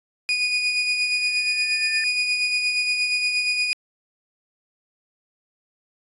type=tone with tremolo; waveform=30% pulse; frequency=2467 Hz; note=D#7; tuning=15 cents flat; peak=-16 dBFS; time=0.29-3.73 s; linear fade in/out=0 ms; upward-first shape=sine; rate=8.5 Hz; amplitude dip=40%
type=tone with exponential growth; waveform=sine; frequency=1784 Hz; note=A6; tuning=23 cents sharp; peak=-25 dBFS; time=0.98-2.04 s; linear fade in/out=1 ms; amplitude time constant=230 ms
effects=resampled to 24000 Hz